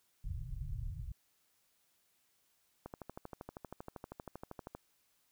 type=low-pass noise; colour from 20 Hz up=pink; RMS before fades=-41 dBFS; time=0.24-1.12 s; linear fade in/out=5 ms; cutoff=150 Hz; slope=96 dB/octave
type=click train; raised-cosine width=1 ms; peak=-30 dBFS; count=25; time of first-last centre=2.86-4.75 s; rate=12.7 Hz
effects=white hiss -75 dBFS RMS until 5.31 s